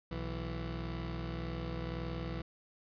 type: tone pair together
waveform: 20% pulse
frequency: 61.88 / 165.2 Hz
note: B1 / E3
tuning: +4 / +4 cents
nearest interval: octave + perfect fourth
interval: 1700 cents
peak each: -34 / -36 dBFS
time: 0.11-2.42 s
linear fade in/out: 5 ms
effects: resampled to 11025 Hz